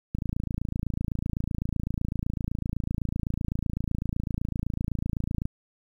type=click train; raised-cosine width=5 ms; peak=-16 dBFS; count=149; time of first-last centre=0.15-5.455 s; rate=27.9 Hz; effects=9-bit